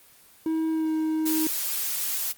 triangle tone with pitch glide, 320.2 to 315.1 Hz, D#4 to D#4, +50 to +22 cents, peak -21 dBFS, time 0.46-1.47 s, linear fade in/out 2 ms, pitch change -28 cents, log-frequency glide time 0.71-0.92 s
blue noise, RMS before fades -28 dBFS, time 1.25-2.33 s, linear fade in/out 20 ms
effects white hiss -54 dBFS RMS until 2.37 s + Opus 24 kbps

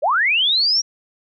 sine linear sweep, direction up, 493.9 to 5720 Hz, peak -14 dBFS, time 0.02-0.82 s, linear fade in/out 20 ms, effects none

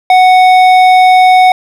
sine tone with hard clipping, 740 Hz, F#5, in tune, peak -4 dBFS, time 0.1-1.52 s, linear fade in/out 2 ms, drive 10 dB, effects none

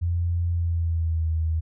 sine tone with pitch glide, 86.1 to 80.33 Hz, F2 to E2, -24 to -44 cents, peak -21 dBFS, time 0.01-1.61 s, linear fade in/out 20 ms, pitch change -120 cents, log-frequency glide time 0.49-1.29 s, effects none

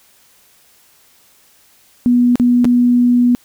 sine tone with dropouts, 243.9 Hz, B3, 21 cents flat, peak -8 dBFS, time 2.06-3.35 s, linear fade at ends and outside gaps 0 ms, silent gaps 2.356-2.398 / 2.645-2.652 s, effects white hiss -51 dBFS RMS until 3.44 s

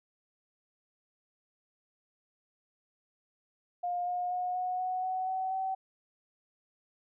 sine tone with pitch steps, 709 / 716.4 / 723.9 / 731.5 / 739.1 / 746.8 / 754.6 / 762.5 Hz, F5 / F5 / F#5 / F#5 / F#5 / F#5 / F#5 / G5, +26 / +44 / -38 / -20 / -2 / +16 / +34 / -48 cents, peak -30 dBFS, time 3.83-5.75 s, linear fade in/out 10 ms, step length 240 ms, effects none

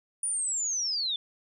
sine linear sweep, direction down, 9650 to 3444 Hz, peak -27 dBFS, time 0.23-1.16 s, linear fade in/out 2 ms, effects none

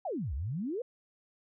sine exponential two-way sweep, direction down then up, 830 to 60.8 to 521 Hz, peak -32 dBFS, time 0.05-0.82 s, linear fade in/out 5 ms, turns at 0.34 s, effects none

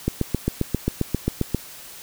click train, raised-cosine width 3 ms, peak -7 dBFS, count 12, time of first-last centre 0.08-1.547 s, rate 7.5 Hz, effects white hiss -41 dBFS RMS until 2.02 s

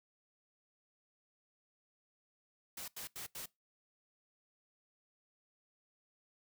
white noise bursts, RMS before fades -45 dBFS, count 4, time 2.77-3.459 s, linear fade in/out 5 ms, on 110 ms, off 83 ms, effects noise-tail reverb RT60 0.2 s tail -22 dB re dry

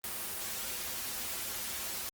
white noise with comb filter, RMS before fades -38 dBFS, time 0.04-2.09 s, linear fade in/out 0 ms, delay 6.8 ms, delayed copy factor -0.7, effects Opus 32 kbps

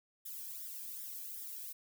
violet noise with flanger, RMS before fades -45 dBFS, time 0.25-1.73 s, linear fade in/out 10 ms, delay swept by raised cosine 0.56 to 1.25 ms, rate 2.6 Hz, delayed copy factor +0.75, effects none

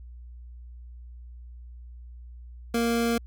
25% pulse tone, 233.1 Hz, A#3, in tune, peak -19 dBFS, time 2.74-3.18 s, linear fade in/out 5 ms, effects added 60 Hz sine -41 dBFS peak until 3.26 s

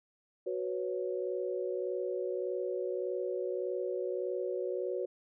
sine chord, F# suspended fourth, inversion none, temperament just, 370 / 493.3 / 555 Hz, F#4 / B4 / C#5, 0 / -2 / +2 cents, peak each -35 / -37 / -38 dBFS, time 0.46-5.06 s, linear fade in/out 10 ms, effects none

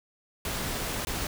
pink noise with dropouts, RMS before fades -32 dBFS, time 0.45-1.27 s, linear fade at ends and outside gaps 2 ms, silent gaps 1.05-1.07 s, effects none

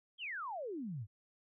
sine exponential sweep, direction down, 3322 to 94.4 Hz, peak -39 dBFS, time 0.18-1.07 s, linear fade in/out 50 ms, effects none

